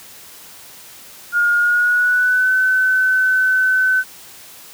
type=tone with pitch glide; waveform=sine; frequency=1424 to 1517.4 Hz; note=F6 to F#6; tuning=+33 to +43 cents; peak=-12 dBFS; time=1.32-4.04 s; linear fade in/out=50 ms; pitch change=+110 cents; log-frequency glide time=1.57-2.52 s; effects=white hiss -40 dBFS RMS until 4.73 s + high-pass 60 Hz 12 dB/octave